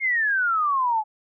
sine exponential sweep, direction down, 2171 to 840 Hz, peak -19 dBFS, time 0-1.04 s, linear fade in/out 50 ms, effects none

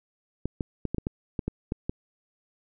clicks, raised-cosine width 3 ms, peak -15 dBFS, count 10, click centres 0.456 / 0.608 / 0.853 / 0.946 / 0.983 / 1.069 / 1.392 / 1.48 / 1.721 / 1.895 s, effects none

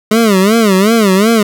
25% pulse tone with vibrato, 207.9 Hz, G#3, 2 cents sharp, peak -3 dBFS, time 0.11-1.43 s, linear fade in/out 5 ms, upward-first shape sine, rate 2.7 Hz, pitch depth 190 cents each way, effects none

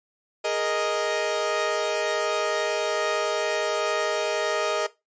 sawtooth chord, Ab suspended second, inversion none, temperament equal, 415.3 / 466.2 / 622.3 Hz, Ab4 / Bb4 / Eb5, 0 / 0 / 0 cents, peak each -26 / -25 / -22 dBFS, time 0.44-4.87 s, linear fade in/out 10 ms, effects noise-tail reverb RT60 0.2 s tail -17 dB re dry + resampled to 16000 Hz

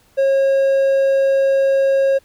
triangle tone, 543 Hz, C#5, 36 cents flat, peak -10 dBFS, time 0.17-2.19 s, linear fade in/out 20 ms, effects pink hiss -55 dBFS RMS until 2.24 s

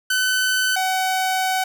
sawtooth tone pair in turn, 1513 / 752.6 Hz, F#6 / F#5, +38 / +29 cents, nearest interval octave, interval 1209 cents, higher first, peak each -14 / -15 dBFS, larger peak first, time 0.1-0.76 / 0.76-1.64 s, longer second, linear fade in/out 5 ms, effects none

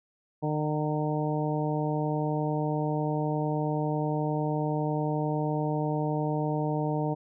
harmonic tone with a mistuned harmonic, 151.6 Hz, D#3, 45 cents flat, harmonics 1 / 2 / 3 / 4 / 5 / 6, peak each -29 / -32 / -34 / -35 / -36 / -37 dBFS, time 0.42-7.15 s, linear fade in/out 20 ms, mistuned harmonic 6, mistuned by +20 cents, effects none

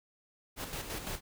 pink noise with tremolo, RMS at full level -38 dBFS, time 0.56-1.21 s, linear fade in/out 50 ms, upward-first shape square, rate 5.9 Hz, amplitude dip 50%, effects none

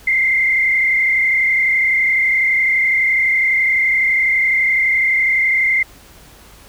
sine tone with frequency modulation, 2093 Hz, C7, in tune, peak -12 dBFS, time 0.07-5.83 s, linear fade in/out 5 ms, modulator 31.9 Hz, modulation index 1.7, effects added 50 Hz sine -47 dBFS peak until 6.68 s + pink hiss -44 dBFS RMS until 6.68 s

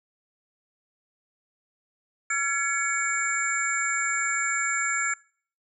sine tone cluster, 1362 / 1687 / 2237 / 7260 Hz, F6 / G#6 / C#7 / A#8, -44 / +27 / +15 / -47 cents, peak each -29 dBFS, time 2.3-5.14 s, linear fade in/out 5 ms, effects noise-tail reverb RT60 0.5 s tail -25 dB re dry

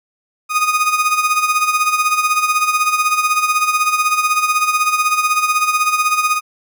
30% pulse tone with tremolo, 1240 Hz, D#6, 6 cents flat, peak -8 dBFS, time 0.49-6.41 s, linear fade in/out 50 ms, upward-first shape sine, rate 16 Hz, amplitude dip 65%, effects none

